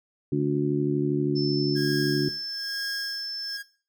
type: harmonic tone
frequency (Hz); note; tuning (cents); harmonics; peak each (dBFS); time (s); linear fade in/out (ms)
72.6; D2; -19; 2 / 3 / 4 / 5; -26 / -33 / -25 / -27; 0.32-2.29; 5
type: tone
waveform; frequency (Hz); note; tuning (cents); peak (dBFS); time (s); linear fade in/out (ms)
sine; 5290; E8; +5; -31; 1.35-3.58; 20
type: tone with tremolo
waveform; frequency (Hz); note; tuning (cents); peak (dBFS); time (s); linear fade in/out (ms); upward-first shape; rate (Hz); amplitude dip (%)
45% pulse; 1633; G#6; -30; -31; 1.75-3.63; 20; sine; 1.1; 85
effects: noise-tail reverb RT60 0.4 s tail -17 dB re dry